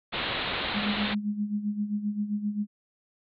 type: low-pass noise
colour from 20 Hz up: white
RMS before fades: -31 dBFS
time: 0.12-1.15 s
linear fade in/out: 20 ms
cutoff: 4100 Hz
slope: 96 dB/octave
type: tone with tremolo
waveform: sine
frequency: 207.7 Hz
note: G#3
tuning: in tune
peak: -24 dBFS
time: 0.73-2.67 s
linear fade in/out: 50 ms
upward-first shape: sine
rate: 7.6 Hz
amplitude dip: 70%
effects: none